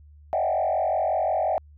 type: tone with frequency modulation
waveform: sine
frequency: 692 Hz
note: F5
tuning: 16 cents flat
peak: -20 dBFS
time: 0.33-1.58 s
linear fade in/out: 0 ms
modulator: 45.6 Hz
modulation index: 2.2
effects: tanh soft clip ceiling -16 dBFS + added 74 Hz sine -47 dBFS peak until 1.77 s